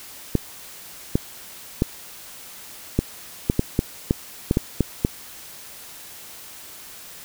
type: clicks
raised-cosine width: 3 ms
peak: -4 dBFS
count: 12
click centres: 0.353 / 1.155 / 1.821 / 2.99 / 3.499 / 3.594 / 3.791 / 4.109 / 4.511 / 4.571 / 4.807 / 5.049 s
effects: white hiss -41 dBFS RMS until 7.24 s